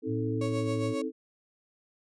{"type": "chord", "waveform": "sine", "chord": "A diminished", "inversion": "first", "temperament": "just", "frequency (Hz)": [264, 316.8, 440], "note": ["C4", "Eb4", "A4"], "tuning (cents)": [16, 31, 0], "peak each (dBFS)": -34, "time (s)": [0.02, 1.12], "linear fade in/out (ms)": 50}
{"type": "tone with pitch glide", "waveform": "sine", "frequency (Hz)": [113.1, 111.61], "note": ["A2", "A2"], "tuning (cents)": [48, 25], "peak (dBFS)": -31, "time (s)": [0.06, 0.95], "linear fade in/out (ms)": 50, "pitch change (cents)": -23, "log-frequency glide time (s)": [0.37, 0.68]}
{"type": "tone with tremolo", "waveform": "35% pulse", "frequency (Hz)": 554.4, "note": "C#5", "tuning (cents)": 0, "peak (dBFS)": -31, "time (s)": [0.41, 1.02], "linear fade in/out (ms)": 5, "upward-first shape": "sine", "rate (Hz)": 7.4, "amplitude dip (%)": 60}
{"effects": ["resampled to 22050 Hz"]}